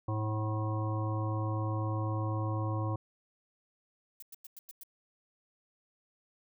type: harmonic tone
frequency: 108 Hz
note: A2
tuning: 32 cents flat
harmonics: 1 / 3 / 5 / 7 / 9 / 10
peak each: -31 / -39 / -42 / -45 / -44 / -42 dBFS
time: 0.08-2.96 s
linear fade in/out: 5 ms
type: noise bursts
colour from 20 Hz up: violet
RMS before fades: -47 dBFS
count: 6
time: 4.2-4.834 s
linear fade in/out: 2 ms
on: 24 ms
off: 98 ms
effects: none